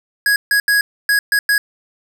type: tone bursts at uneven times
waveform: square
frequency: 1661.2 Hz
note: G#6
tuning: in tune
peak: -12 dBFS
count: 6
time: 0.26-0.36 / 0.51-0.6 / 0.68-0.81 / 1.09-1.19 / 1.32-1.39 / 1.49-1.58 s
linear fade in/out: 2 ms
effects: none